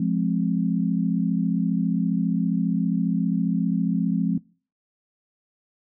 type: chord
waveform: sine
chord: F minor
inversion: none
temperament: just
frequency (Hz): 174.61 / 209.5 / 261.9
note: F3 / Ab3 / C4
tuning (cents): 0 / +15 / +2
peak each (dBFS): -23 / -24 / -26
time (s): 0-4.38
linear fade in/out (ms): 5
effects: noise-tail reverb RT60 0.4 s tail -22 dB re dry